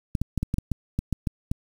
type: clicks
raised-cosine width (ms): 5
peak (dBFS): -12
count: 11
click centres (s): 0.152 / 0.216 / 0.377 / 0.43 / 0.541 / 0.584 / 0.717 / 0.99 / 1.127 / 1.272 / 1.515
effects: 7-bit